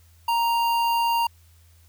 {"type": "tone with notch filter", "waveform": "square", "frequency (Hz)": 932.3, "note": "A#5", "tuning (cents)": 0, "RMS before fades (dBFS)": -22, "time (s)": [0.28, 1.27], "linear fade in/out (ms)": 5, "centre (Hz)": 7400, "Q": 0.97, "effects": ["added 83 Hz sine -52 dBFS peak until 1.88 s", "white hiss -61 dBFS RMS until 1.88 s"]}